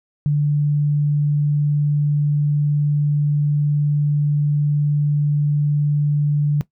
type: tone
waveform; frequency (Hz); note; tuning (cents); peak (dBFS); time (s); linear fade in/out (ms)
sine; 146.83; D3; 0; -14; 0.26-6.61; 0
effects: noise-tail reverb RT60 0.1 s tail -17 dB re dry